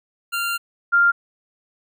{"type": "tone pair in turn", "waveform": ["25% pulse", "sine"], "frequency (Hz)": [1389, 1396.3], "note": ["F6", "F6"], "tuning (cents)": [-10, -1], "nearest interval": "unison", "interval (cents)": 9, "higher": "second", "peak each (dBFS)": [-18, -12], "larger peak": "second", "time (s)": [[0.32, 0.58], [0.92, 1.12]], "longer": "first", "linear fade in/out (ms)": 20, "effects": []}